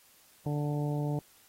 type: harmonic tone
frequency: 147 Hz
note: D3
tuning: 2 cents sharp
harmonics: 1 / 2 / 3 / 4 / 5 / 6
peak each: -30 / -36 / -40 / -42 / -44 / -46 dBFS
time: 0.46-1.19 s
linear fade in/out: 2 ms
effects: white hiss -61 dBFS RMS until 1.48 s + AAC 48 kbps